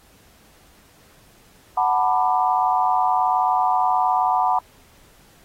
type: chord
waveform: sine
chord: B minor seventh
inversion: second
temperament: just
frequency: 740.8 / 889 / 987.8 / 1185.3 Hz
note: F#5 / A5 / B5 / D6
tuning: +2 / +18 / 0 / +16 cents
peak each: -20 / -23 / -21 / -26 dBFS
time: 1.77-4.59 s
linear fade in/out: 5 ms
effects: pink hiss -54 dBFS RMS until 5.44 s + AAC 48 kbps

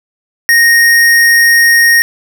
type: tone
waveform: square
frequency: 1861 Hz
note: A#6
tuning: 3 cents flat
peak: -5 dBFS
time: 0.49-2.02 s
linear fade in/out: 0 ms
effects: 7-bit

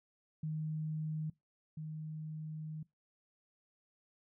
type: tone pair in turn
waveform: sine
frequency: 155.56 / 155.56 Hz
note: D#3 / D#3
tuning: 0 / 0 cents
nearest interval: unison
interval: 0 cents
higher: neither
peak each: -35 / -40 dBFS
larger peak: first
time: 0.43-1.3 / 1.77-2.83 s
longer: second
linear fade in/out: 5 ms
effects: noise-tail reverb RT60 0.2 s tail -22 dB re dry

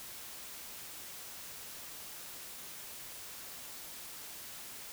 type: silence
effects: white hiss -47 dBFS RMS until 4.92 s

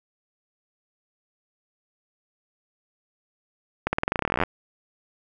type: accelerating click train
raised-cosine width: 0.5 ms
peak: -7 dBFS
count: 21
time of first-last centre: 3.87-4.436 s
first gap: 60 ms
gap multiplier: 0.91
effects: none

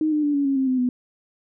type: tone with pitch steps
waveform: sine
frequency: 311.1 / 301.4 / 291.9 / 282.8 / 274 / 265.4 / 257.1 / 249.1 Hz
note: D#4 / D4 / D4 / C#4 / C#4 / C4 / C4 / B3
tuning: 0 / +45 / -10 / +35 / -20 / +25 / -30 / +15 cents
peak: -18 dBFS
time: 0.01-0.89 s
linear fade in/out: 2 ms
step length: 110 ms
effects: none

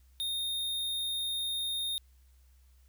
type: tone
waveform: square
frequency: 3685 Hz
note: A#7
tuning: 21 cents flat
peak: -32 dBFS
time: 0.2-1.98 s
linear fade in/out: 0 ms
effects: added 64 Hz sine -58 dBFS peak until 2.88 s + white hiss -72 dBFS RMS until 2.88 s

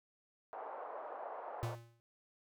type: band-pass noise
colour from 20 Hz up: white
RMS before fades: -46 dBFS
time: 0.53-1.75 s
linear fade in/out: 0 ms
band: 520 to 960 Hz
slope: 24 dB/octave
type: tone with exponential decay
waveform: square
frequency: 116.54 Hz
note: A#2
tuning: in tune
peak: -34 dBFS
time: 1.63-2 s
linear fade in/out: 0 ms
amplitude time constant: 80 ms
effects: none

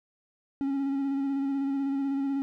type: tone with vibrato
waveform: triangle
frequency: 275.2 Hz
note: C#4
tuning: 12 cents flat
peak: -24 dBFS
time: 0.61-2.42 s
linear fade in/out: 0 ms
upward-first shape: square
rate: 16 Hz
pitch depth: 21 cents each way
effects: none

